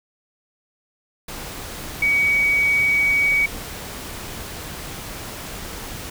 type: tone in noise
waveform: sine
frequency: 2259 Hz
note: C#7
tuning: 32 cents sharp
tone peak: -15 dBFS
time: 2.02-3.46 s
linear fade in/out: 5 ms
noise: pink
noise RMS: -33 dBFS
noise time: 1.28-6.1 s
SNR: +15 dB
effects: none